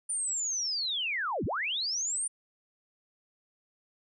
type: linear two-way sweep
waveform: sine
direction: down then up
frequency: 9270 to 64.2 to 9270 Hz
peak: -29 dBFS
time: 0.09-2.28 s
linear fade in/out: 10 ms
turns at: 1.45 s
effects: none